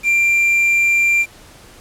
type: tone with quantisation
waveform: triangle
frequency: 2372 Hz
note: D7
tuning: 17 cents sharp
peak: -10 dBFS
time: 0.03-1.26 s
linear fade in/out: 50 ms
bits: 6
effects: pink hiss -43 dBFS RMS until 1.8 s + low-pass 12000 Hz 12 dB/octave